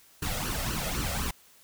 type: noise with flanger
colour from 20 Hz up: pink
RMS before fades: -31 dBFS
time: 0.22-1.31 s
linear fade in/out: 5 ms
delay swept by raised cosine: 0.67 to 1.57 ms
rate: 3.9 Hz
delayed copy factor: +0.7
effects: white hiss -58 dBFS RMS until 1.63 s